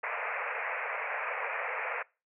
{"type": "band-pass noise", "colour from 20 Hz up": "white", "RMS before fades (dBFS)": -35, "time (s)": [0.03, 2.03], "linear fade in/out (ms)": 10, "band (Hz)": [450, 2500], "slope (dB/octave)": 96, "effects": ["noise-tail reverb RT60 0.3 s tail -23 dB re dry"]}